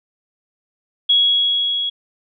sine tone with level ramp, 3331 Hz, G#7, 4 cents sharp, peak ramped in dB -10 to -19 dBFS, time 1.09-1.9 s, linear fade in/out 10 ms, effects none

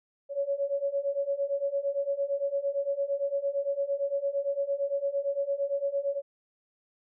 sine beating tone pair, 554.4 / 563.2 Hz, C#5 / C#5, 0 / +27 cents, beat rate 8.8 Hz, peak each -31 / -29 dBFS, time 0.29-6.22 s, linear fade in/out 50 ms, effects none

